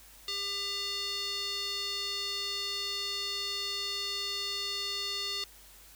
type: tone with band-pass filter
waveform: square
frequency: 400 Hz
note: G4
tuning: 35 cents sharp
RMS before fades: -35 dBFS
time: 0.28-5.44 s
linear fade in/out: 2 ms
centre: 4100 Hz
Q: 4
effects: added 50 Hz sine -59 dBFS peak until 5.95 s + white hiss -55 dBFS RMS until 5.95 s